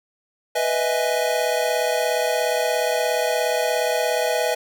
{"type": "chord", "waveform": "square", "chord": "E major seventh", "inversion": "second", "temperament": "equal", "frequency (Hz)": [493.9, 622.3, 659.3, 830.6], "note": ["B4", "D#5", "E5", "G#5"], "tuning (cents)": [0, 0, 0, 0], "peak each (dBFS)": [-25, -25, -26, -28], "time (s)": [0.55, 4.55], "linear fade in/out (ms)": 10, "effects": []}